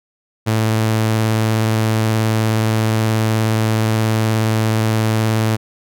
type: tone with vibrato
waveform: sawtooth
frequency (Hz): 110.4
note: A2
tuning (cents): +6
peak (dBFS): -10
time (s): 0.46-5.57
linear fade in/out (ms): 20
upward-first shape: sine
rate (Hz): 19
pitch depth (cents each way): 15
effects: none